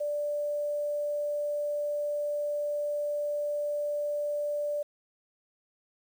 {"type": "tone with quantisation", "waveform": "sine", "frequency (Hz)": 587.3, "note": "D5", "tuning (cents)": 0, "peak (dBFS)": -28, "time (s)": [0, 4.83], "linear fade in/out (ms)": 10, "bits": 9, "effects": []}